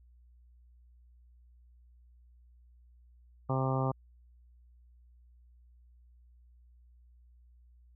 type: harmonic tone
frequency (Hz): 132.1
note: C3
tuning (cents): +17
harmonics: 1 / 2 / 3 / 4 / 5 / 6 / 7 / 8 / 9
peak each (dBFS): -30 / -37 / -39 / -38 / -40 / -39 / -41 / -42 / -40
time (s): 3.49-3.92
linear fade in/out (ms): 10
effects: added 60 Hz sine -57 dBFS peak until 7.95 s